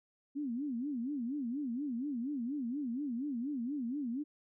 sine tone with vibrato, 261.6 Hz, C4, in tune, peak -34 dBFS, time 0.35-4.24 s, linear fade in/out 20 ms, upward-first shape sine, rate 4.2 Hz, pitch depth 230 cents each way, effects none

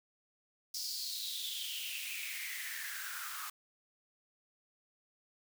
white noise with high-pass filter sweep, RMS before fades -41 dBFS, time 0.74-3.5 s, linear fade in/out 5 ms, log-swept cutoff 5100 to 1200 Hz, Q 6.6, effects none

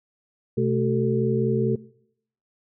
sine tone cluster, 126.9 / 217.9 / 380.1 / 444.7 Hz, B2 / A3 / F#4 / A4, +47 / -17 / +47 / +18 cents, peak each -25 dBFS, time 0.57-1.76 s, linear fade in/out 10 ms, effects noise-tail reverb RT60 0.7 s tail -21 dB re dry

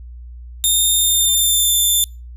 10% pulse tone with pitch glide, 3645 to 3549 Hz, A#7 to A7, -40 to +14 cents, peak -6 dBFS, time 0.64-2.04 s, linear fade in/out 0 ms, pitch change -46 cents, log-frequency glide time 0.95-1.73 s, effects noise-tail reverb RT60 0.3 s tail -26 dB re dry + added 60 Hz sine -32 dBFS peak until 2.36 s

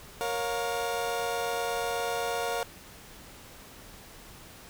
30% pulse chord, Bb minor, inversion none, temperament equal with one note detuned, 466.2 / 554.4 / 709.4 Hz, Bb4 / Db5 / F5, 0 / 0 / +27 cents, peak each -30 / -33 / -30 dBFS, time 0.21-2.63 s, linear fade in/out 0 ms, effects pink hiss -49 dBFS RMS until 4.69 s

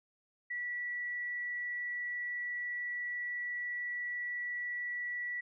sine tone, 1949 Hz, B6, 23 cents flat, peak -35 dBFS, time 0.5-5.41 s, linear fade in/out 10 ms, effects none

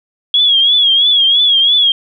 sine tone with vibrato, 3322 Hz, G#7, in tune, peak -7 dBFS, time 0.34-1.92 s, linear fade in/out 2 ms, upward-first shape triangle, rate 3 Hz, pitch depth 98 cents each way, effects none

